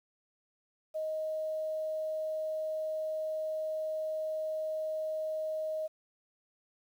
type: tone with quantisation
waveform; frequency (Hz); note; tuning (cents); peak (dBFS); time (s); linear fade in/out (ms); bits
sine; 626; D#5; +10; -32; 0.94-5.88; 20; 10
effects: none